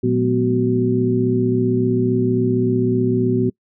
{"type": "tone cluster", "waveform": "sine", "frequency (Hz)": [118, 181.7, 213.2, 248.7, 375], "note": ["A#2", "F#3", "G#3", "B3", "F#4"], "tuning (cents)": [22, -31, 46, 12, 23], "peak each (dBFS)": [-21, -25, -28, -19, -19], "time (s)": [0.03, 3.5], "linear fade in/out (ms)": 10, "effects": ["noise-tail reverb RT60 0.1 s tail -26 dB re dry"]}